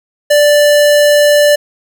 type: tone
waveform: square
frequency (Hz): 587.3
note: D5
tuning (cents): 0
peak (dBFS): -6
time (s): 0.3-1.56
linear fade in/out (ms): 10
effects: none